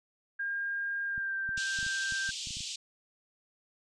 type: tone with pitch glide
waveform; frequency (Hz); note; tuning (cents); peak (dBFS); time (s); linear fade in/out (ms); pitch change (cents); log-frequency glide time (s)
sine; 1611 to 1572.4; G6 to G6; +47 to +5; -31; 0.39-2.31; 10; -42; 1.05-1.37
type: clicks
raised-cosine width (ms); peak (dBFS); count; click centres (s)
5; -35; 12; 1.179 / 1.491 / 1.578 / 1.789 / 1.829 / 1.865 / 2.123 / 2.291 / 2.472 / 2.507 / 2.57 / 2.606
type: band-pass noise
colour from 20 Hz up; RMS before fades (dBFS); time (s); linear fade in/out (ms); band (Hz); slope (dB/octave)
pink; -39; 1.57-2.76; 5; 2800 to 7900; 48
effects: none